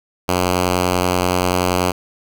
5% pulse tone, 90.4 Hz, F#2, 40 cents flat, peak -4 dBFS, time 0.28-1.92 s, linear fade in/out 10 ms, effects none

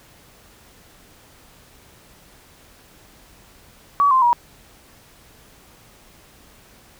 sine tone with pitch steps, 1137 / 1042.6 / 956.1 Hz, C#6 / C6 / A#5, +44 / -6 / +44 cents, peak -12 dBFS, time 4-4.33 s, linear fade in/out 0 ms, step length 110 ms, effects pink hiss -50 dBFS RMS until 6.99 s

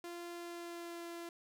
sawtooth tone with pitch glide, 345.5 to 340.7 Hz, F4 to F4, -19 to -43 cents, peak -40 dBFS, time 0.04-1.29 s, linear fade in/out 2 ms, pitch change -24 cents, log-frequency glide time 0.31-1.05 s, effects none

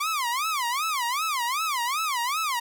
sawtooth tone with vibrato, 1108.7 Hz, C#6, in tune, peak -21 dBFS, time 0-2.6 s, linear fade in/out 10 ms, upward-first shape sine, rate 2.6 Hz, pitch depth 290 cents each way, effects none

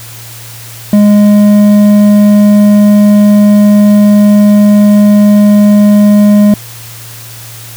triangle tone with hard clipping, 206.7 Hz, G#3, 8 cents flat, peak -3 dBFS, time 0.93-6.54 s, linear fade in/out 2 ms, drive 10 dB, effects added 115 Hz sine -29 dBFS peak until 7.76 s + white hiss -29 dBFS RMS until 7.76 s

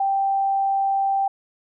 sine tone, 784 Hz, G5, in tune, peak -18 dBFS, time 0-1.28 s, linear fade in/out 5 ms, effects none

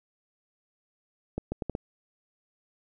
accelerating click train, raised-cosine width 2 ms, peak -17 dBFS, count 5, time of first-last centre 1.38-1.751 s, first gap 140 ms, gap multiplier 0.73, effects none

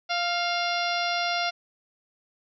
harmonic tone with a mistuned harmonic, 695 Hz, F5, 9 cents flat, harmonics 1 / 2 / 3 / 4 / 5 / 6 / 7 / 8, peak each -28 / -31 / -33 / -34 / -35 / -36 / -36 / -37 dBFS, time 0.09-1.51 s, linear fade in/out 20 ms, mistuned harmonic 3, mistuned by +35 cents, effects none

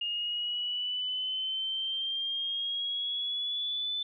sine exponential sweep, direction up, 2838 to 3520 Hz, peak -30 dBFS, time 0.01-4.03 s, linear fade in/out 5 ms, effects none

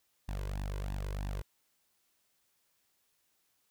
sawtooth tone with flanger, 49 Hz, G1, in tune, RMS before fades -37 dBFS, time 0.28-1.42 s, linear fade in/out 10 ms, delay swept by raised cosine 1.1 to 2.02 ms, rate 3.1 Hz, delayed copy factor +0.85, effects white hiss -75 dBFS RMS until 3.7 s

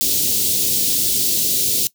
white band-stop noise, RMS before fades -18 dBFS, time 0.01-1.87 s, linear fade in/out 0 ms, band 450 to 3400 Hz, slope 24 dB/octave, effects noise-tail reverb RT60 0.1 s tail -19 dB re dry + high-pass 80 Hz 12 dB/octave

